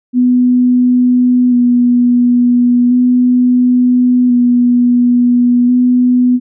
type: tone with vibrato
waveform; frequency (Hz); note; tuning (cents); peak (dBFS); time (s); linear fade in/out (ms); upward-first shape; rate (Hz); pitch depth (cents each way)
sine; 246.2; B3; -5; -6; 0.13-6.4; 50; square; 0.36; 16
effects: none